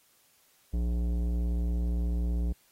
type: tone with tanh clipping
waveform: sine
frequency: 58.9 Hz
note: A#1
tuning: 19 cents sharp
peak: -28 dBFS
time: 0.73-2.53 s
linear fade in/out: 10 ms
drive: 14 dB
effects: white hiss -65 dBFS RMS until 2.71 s + AAC 48 kbps